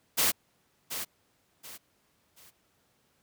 white noise with echo, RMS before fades -25 dBFS, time 0.17-0.32 s, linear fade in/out 20 ms, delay 730 ms, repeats 3, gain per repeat -10 dB, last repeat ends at 2.51 s, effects pink hiss -70 dBFS RMS until 3.22 s + high-pass 80 Hz 12 dB/octave

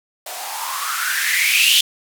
violet noise with band-pass filter sweep, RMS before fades -19 dBFS, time 0.26-1.81 s, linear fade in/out 5 ms, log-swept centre 640 to 3200 Hz, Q 7.9, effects none

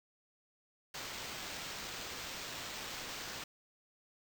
white noise with sample-and-hold, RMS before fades -44 dBFS, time 0.94-3.44 s, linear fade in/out 5 ms, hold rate 11025 Hz, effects none

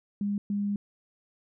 sine tone bursts at uneven times, 203.1 Hz, G#3, 38 cents flat, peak -26 dBFS, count 2, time 0.21-0.38 / 0.5-0.76 s, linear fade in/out 2 ms, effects none

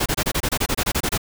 pink noise bursts, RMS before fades -21 dBFS, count 14, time 0-1.178 s, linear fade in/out 10 ms, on 60 ms, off 26 ms, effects none

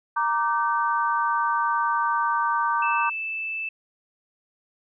sine chord, G minor, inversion first, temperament equal with one note detuned, 932.3 / 1174.7 / 1535.7 Hz, Bb5 / D6 / G6, 0 / 0 / -36 cents, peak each -24 / -24 / -28 dBFS, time 0.16-3.1 s, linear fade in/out 10 ms
sine tone, 2637 Hz, E7, in tune, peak -27 dBFS, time 2.82-3.69 s, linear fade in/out 5 ms
effects none

